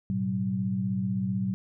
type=tone cluster; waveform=sine; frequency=107 / 122.8 / 190 Hz; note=A2 / B2 / F#3; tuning=-48 / -9 / +46 cents; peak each=-34 / -33 / -27 dBFS; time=0.1-1.54 s; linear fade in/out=0 ms; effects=none